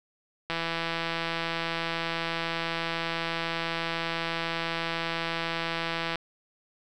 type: click train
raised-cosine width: 0.3 ms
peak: -14 dBFS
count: 940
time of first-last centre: 0.5-6.157 s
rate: 166 Hz
effects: none